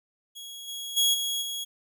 sawtooth tone with level steps, 3322 Hz, G#7, in tune, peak -36 / -31 / -17 / -24 / -28 dBFS, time 0.35-1.65 s, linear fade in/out 20 ms, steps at 0.67 / 0.96 / 1.13 / 1.41 s, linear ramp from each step 20 ms, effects none

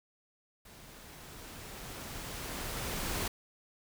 pink noise with level ramp, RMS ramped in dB -54 to -34 dBFS, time 0.65-3.28 s, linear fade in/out 5 ms, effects none

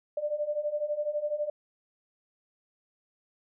sine beating tone pair, 587 / 599 Hz, D5 / D5, -1 / +34 cents, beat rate 12 Hz, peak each -33 / -30 dBFS, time 0.17-1.5 s, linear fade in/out 5 ms, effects none

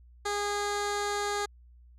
15% pulse tone with low-pass filter, 409.8 Hz, G#4, 23 cents flat, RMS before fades -31 dBFS, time 0.25-1.46 s, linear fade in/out 10 ms, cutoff 7900 Hz, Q 1.4, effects added 60 Hz sine -52 dBFS peak until 1.98 s

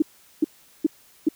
sine tone bursts, 310.3 Hz, D#4, 5 cents flat, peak -14 dBFS, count 4, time 0-1.288 s, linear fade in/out 5 ms, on 22 ms, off 400 ms, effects white hiss -55 dBFS RMS until 1.35 s

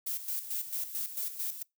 violet noise with tremolo, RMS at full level -34 dBFS, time 0.06-1.63 s, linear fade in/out 10 ms, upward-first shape square, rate 4.5 Hz, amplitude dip 65%, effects noise-tail reverb RT60 0.2 s tail -25 dB re dry

